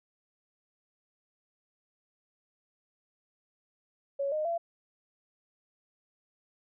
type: tone with pitch steps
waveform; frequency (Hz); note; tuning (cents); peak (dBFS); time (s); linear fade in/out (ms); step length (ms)
sine; 557 / 614.5 / 677.9; C#5 / D#5 / E5; +8 / -22 / +48; -28; 4.19-4.58; 10; 130
effects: none